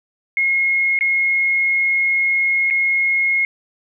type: tone with dropouts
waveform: sine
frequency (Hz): 2158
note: C#7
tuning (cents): -47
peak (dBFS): -14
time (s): 0.37-3.45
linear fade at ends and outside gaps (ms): 1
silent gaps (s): 0.99-1.009 / 2.702-2.708
effects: none

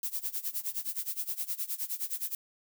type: noise with tremolo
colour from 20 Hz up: violet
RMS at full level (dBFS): -32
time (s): 0.03-2.35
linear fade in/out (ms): 2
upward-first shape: sine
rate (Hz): 9.6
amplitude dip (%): 90
effects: none

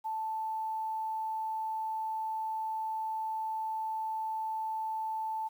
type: tone with quantisation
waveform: sine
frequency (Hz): 880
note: A5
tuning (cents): 0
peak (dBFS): -32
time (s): 0.04-5.49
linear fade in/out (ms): 20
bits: 10
effects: none

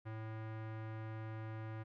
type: tone with low-pass filter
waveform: square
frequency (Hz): 110.2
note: A2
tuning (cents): +3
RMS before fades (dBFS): -45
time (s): 0.05-1.84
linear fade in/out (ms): 20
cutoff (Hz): 1800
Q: 1.4
effects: none

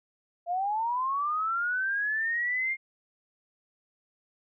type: linear sweep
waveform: sine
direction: up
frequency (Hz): 676 to 2137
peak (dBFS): -26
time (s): 0.46-2.77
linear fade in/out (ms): 50
effects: none

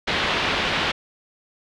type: low-pass noise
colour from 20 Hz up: white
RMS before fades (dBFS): -23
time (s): 0.07-0.92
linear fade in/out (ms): 10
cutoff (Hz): 3500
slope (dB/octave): 24
effects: none

